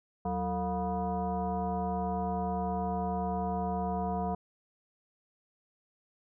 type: tone with frequency modulation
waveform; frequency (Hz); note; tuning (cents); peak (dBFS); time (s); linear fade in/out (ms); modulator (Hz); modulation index
sine; 449.2; A4; +36; -29; 0.25-4.35; 5; 263; 1.8
effects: none

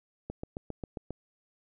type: click train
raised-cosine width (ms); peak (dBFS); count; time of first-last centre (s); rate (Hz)
2; -23; 7; 0.3-1.106; 7.44
effects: none

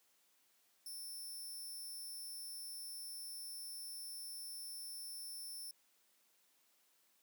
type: tone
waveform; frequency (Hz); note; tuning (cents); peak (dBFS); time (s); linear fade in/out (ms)
5% pulse; 5360; E8; +28; -40; 0.86-5.71; 2
effects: white hiss -74 dBFS RMS until 7.22 s + high-pass 200 Hz 12 dB/octave

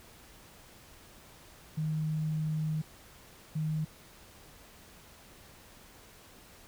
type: tone bursts at uneven times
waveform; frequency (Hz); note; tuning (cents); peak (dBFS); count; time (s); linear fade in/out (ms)
sine; 155.56; D#3; 0; -29; 2; 1.77-2.82 / 3.55-3.85; 10
effects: pink hiss -55 dBFS RMS until 6.67 s

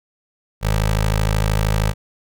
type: tone with notch filter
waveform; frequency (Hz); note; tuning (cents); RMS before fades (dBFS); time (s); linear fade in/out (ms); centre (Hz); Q
15% pulse; 53; G#1; +36; -18; 0.61-1.94; 50; 260; 0.99
effects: none

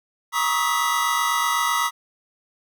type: tone cluster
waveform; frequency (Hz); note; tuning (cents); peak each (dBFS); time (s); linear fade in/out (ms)
square; 949 / 1109 / 1239 / 1287 / 1976; A#5 / C#6 / D#6 / E6 / B6; +31 / 0 / -8 / -42 / 0; -27; 0.32-1.91; 50
effects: none

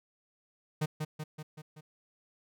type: tone with echo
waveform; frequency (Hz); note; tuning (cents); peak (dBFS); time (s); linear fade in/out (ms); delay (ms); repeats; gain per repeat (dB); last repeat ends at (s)
45% pulse; 153.6; D#3; -22; -28; 0.81-0.86; 10; 190; 5; -4; 1.81
effects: none

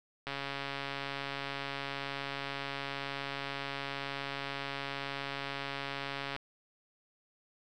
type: click train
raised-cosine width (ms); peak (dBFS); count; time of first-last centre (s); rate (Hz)
0.3; -21; 848; 0.27-6.364; 139
effects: none

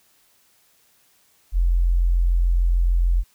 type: tone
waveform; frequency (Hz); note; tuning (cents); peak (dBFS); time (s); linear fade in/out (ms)
sine; 43.42; F1; -9; -15; 1.52-3.24; 50
effects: white hiss -60 dBFS RMS until 3.34 s

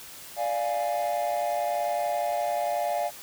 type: chord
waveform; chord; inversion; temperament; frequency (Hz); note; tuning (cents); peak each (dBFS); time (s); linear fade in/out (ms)
triangle; D diminished; none; equal; 587.3 / 698.5 / 830.6; D5 / F5 / Ab5; 0 / 0 / 0; -27 / -25 / -29; 0.36-3.11; 50
effects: tanh soft clip ceiling -18 dBFS + white hiss -44 dBFS RMS until 3.22 s

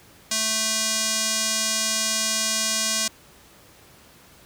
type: tone with band-pass filter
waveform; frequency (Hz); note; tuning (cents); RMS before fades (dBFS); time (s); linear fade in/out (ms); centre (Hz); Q
square; 220; A3; 0; -24; 0.31-3.08; 5; 6500; 1.5
effects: pink hiss -51 dBFS RMS until 4.45 s + high-pass 60 Hz 12 dB/octave

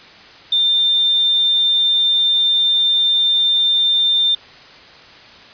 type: tone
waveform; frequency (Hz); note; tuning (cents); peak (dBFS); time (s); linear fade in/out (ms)
sine; 3595; A7; +36; -12; 0.52-4.35; 5
effects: white hiss -41 dBFS RMS until 5.53 s + resampled to 11025 Hz

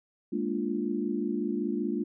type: chord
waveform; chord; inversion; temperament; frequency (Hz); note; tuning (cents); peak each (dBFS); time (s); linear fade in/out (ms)
sine; Bb dominant seventh; third; equal; 207.7 / 233.1 / 293.7 / 349.2; Ab3 / Bb3 / D4 / F4; 0 / 0 / 0 / 0; -33; 0.32-2.04; 10
effects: none

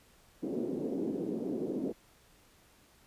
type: band-pass noise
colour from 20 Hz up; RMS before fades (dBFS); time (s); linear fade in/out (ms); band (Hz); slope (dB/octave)
pink; -35; 0.42-1.93; 20; 230 to 410; 24
effects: pink hiss -63 dBFS RMS until 3.06 s + resampled to 32000 Hz

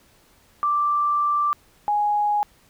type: tone pair in turn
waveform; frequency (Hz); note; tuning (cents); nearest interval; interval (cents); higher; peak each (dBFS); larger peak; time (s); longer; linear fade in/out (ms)
sine; 1174.7 / 830.6; D6 / G#5; 0 / 0; tritone; 600; first; -18; neither; 0.63-1.53 / 1.88-2.43; first; 0
effects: pink hiss -57 dBFS RMS until 2.69 s

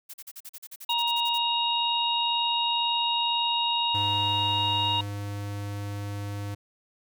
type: noise bursts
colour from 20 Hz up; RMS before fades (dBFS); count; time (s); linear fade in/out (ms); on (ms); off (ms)
blue; -41; 15; 0.09-1.384; 10; 48; 41
type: harmonic tone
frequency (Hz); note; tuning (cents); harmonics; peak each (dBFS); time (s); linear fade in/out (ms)
942; A#5; +18; 1 / 3 / 4; -27 / -28 / -28; 0.89-5.01; 5
type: tone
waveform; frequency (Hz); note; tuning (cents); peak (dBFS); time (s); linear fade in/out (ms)
square; 101.7; G#2; -36; -32; 3.94-6.55; 10
effects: none

